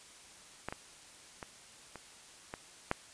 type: clicks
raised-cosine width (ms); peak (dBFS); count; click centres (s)
0.5; -21 / -24 / -26 / -29 / -24 / -14; 6; 0.686 / 0.725 / 1.428 / 1.957 / 2.539 / 2.914
effects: white hiss -55 dBFS RMS until 3.13 s + resampled to 22050 Hz